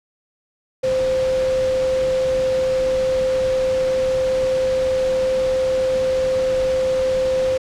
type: tone in noise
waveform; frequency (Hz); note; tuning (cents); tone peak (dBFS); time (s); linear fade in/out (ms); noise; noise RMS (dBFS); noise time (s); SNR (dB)
sine; 520; C5; -11; -16; 0.83-7.58; 10; pink; -31; 0.83-7.58; +12
effects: low-pass 6000 Hz 12 dB/octave